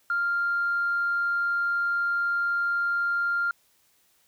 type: tone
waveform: sine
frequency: 1396 Hz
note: F6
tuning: 1 cent flat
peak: -22 dBFS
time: 0.1-3.51 s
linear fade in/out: 2 ms
effects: tanh soft clip ceiling -18 dBFS + white hiss -65 dBFS RMS until 4.27 s